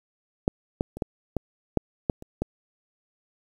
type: clicks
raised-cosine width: 2 ms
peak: -7 / -10 / -24 / -12 / -12 / -7 / -8 / -27 / -12 dBFS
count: 9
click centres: 0.479 / 0.809 / 0.97 / 1.022 / 1.367 / 1.773 / 2.098 / 2.224 / 2.42 s
effects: 8-bit